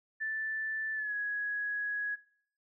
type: tone with pitch glide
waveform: sine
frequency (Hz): 1760 to 1669.9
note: A6 to G#6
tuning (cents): 0 to +9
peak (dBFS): -32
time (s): 0.2-2.16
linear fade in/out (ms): 20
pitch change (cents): -91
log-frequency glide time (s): 0.94-1.14
effects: noise-tail reverb RT60 0.6 s tail -20 dB re dry